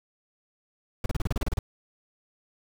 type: noise bursts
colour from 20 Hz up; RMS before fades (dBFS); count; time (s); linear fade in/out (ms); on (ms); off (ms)
brown; -25; 11; 1.04-1.59; 2; 20; 33
effects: none